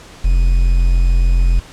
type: tone with quantisation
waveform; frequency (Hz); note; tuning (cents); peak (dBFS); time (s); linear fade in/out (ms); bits
triangle; 43.58; F1; -3; -7; 0.24-1.6; 10; 6
effects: pink hiss -39 dBFS RMS until 1.72 s + low-pass 8000 Hz 12 dB/octave